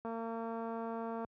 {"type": "click train", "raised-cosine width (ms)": 1, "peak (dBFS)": -28, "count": 274, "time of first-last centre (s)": [0.05, 1.247], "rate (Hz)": 228, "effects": ["high-pass 80 Hz 12 dB/octave"]}